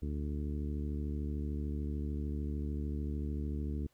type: harmonic tone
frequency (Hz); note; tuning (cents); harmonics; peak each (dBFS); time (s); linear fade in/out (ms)
73.42; D2; 0; 1 / 2 / 3 / 4 / 5 / 6; -35 / -43 / -42 / -44 / -49 / -52; 0.02-3.87; 5
effects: pink hiss -73 dBFS RMS until 3.93 s